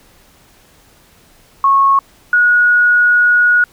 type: tone pair in turn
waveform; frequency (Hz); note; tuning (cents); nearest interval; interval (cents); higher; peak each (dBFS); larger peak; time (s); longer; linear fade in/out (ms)
sine; 1097 / 1453.4; C#6 / F#6; -18 / -31; perfect fourth; 487; second; -7; neither; 1.64-1.99 / 2.33-3.64; second; 2
effects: pink hiss -48 dBFS RMS until 3.72 s

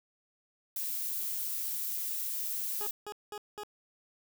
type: noise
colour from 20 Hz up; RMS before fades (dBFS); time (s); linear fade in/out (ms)
violet; -35; 0.76-2.91; 2
type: tone bursts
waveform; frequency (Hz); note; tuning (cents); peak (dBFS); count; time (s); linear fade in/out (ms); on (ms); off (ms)
20% pulse; 416.8; G#4; +6; -34; 4; 2.81-3.634; 0; 56; 200
effects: none

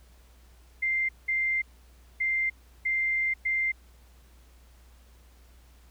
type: tone bursts at uneven times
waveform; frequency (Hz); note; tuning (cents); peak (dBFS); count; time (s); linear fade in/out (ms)
sine; 2093; C7; 0; -24; 5; 0.82-1.09 / 1.28-1.62 / 2.2-2.5 / 2.85-3.34 / 3.45-3.72; 10
effects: added 60 Hz sine -53 dBFS peak until 5.9 s + pink hiss -62 dBFS RMS until 5.9 s

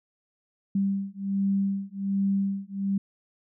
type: beating tone pair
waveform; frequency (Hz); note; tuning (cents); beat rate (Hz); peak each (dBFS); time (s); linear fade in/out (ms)
sine; 196 / 197.3; G3 / G3; 0 / +11; 1.3; -27; 0.75-2.98; 5
effects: none

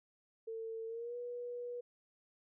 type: tone with pitch glide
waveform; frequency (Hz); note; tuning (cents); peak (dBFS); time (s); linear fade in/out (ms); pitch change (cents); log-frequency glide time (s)
sine; 450 to 485.1; A4 to B4; +39 to -31; -40; 0.47-1.81; 10; +130; 0.87-1.16
effects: none

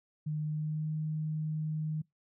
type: tone with pitch glide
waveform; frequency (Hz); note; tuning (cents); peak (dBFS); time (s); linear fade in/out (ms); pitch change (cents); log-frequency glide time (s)
sine; 152.6 to 155.09; D#3 to D#3; -33 to -5; -31; 0.26-2.02; 10; +28; 0.49-0.89
effects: noise-tail reverb RT60 0.2 s tail -26 dB re dry

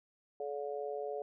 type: harmonic tone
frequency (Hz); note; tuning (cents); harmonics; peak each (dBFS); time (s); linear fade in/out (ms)
143.2; D3; -43; 3 / 4 / 5; -39 / -41 / -43; 0.4-1.22; 2
effects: none

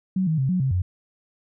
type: tone with pitch steps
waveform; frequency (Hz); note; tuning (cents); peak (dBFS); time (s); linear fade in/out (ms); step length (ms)
sine; 187.7 / 158.8 / 133.2 / 182.7 / 133 / 90.9; F#3 / D#3 / C3 / F#3 / C3 / F#2; +25 / +36 / +31 / -22 / +29 / -30; -19; 0.16-0.82; 5; 110
effects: none

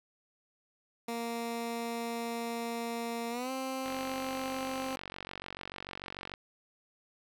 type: tone with pitch glide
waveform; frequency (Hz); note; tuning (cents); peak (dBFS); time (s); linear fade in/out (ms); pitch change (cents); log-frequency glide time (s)
15% pulse; 233.1 to 263.2; A#3 to C4; 0 to +10; -28; 1.08-4.96; 5; +210; 3.3-3.51
type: click train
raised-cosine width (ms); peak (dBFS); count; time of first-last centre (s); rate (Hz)
0.3; -24; 117; 3.86-6.339; 46.8
effects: none

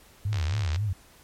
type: tone with vibrato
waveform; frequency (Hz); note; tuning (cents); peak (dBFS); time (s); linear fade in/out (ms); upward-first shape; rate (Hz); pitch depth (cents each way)
sine; 92.5; F#2; 0; -24; 0.25-0.93; 5; sine; 3.8; 260
type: click train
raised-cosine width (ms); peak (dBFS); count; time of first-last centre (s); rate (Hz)
0.2; -18; 32; 0.33-0.76; 72.1
effects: pink hiss -55 dBFS RMS until 1.23 s + MP3 64 kbps

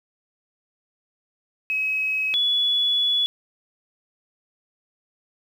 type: tone pair in turn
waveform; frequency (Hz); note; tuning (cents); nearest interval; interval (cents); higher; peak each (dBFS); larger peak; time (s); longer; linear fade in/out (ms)
sine; 2554 / 3409; D#7 / G#7; +45 / +45; perfect fourth; 500; second; -21 / -18; second; 1.7-2.34 / 2.34-3.26; second; 0
effects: 8-bit

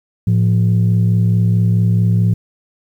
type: tone pair together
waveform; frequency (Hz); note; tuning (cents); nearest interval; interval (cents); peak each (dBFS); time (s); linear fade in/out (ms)
sine; 110 / 174.61; A2 / F3; 0 / 0; minor sixth; 800; -10 / -14; 0.27-2.34; 5
effects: tanh soft clip ceiling -6 dBFS + 8-bit

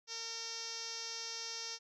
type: tone with low-pass filter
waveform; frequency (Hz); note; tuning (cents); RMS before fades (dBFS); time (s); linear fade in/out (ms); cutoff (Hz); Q
5% pulse; 456.7; A#4; -36; -43; 0.07-1.79; 50; 5700; 7.1
effects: none

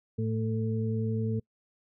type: harmonic tone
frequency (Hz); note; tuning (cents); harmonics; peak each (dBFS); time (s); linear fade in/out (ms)
111.1; A2; +17; 1 / 2 / 4; -29 / -32 / -35; 0.18-1.4; 10
effects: noise-tail reverb RT60 0.1 s tail -26 dB re dry

